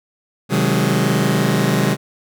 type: chord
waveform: sawtooth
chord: Ab dominant seventh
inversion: first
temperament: just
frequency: 129.78 / 155.74 / 186.89 / 207.7 Hz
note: C3 / Eb3 / Gb3 / Ab3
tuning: -14 / +2 / +18 / 0 cents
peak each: -16 dBFS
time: 0.49-1.97 s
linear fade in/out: 50 ms
effects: none